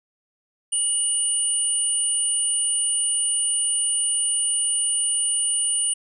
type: tone pair together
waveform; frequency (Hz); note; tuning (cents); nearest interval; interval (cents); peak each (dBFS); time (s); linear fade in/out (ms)
sine; 2918 / 9264; F#7 / D9; -25 / -25; octave + minor sixth; 2000; -29 / -20; 0.72-5.94; 10
effects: none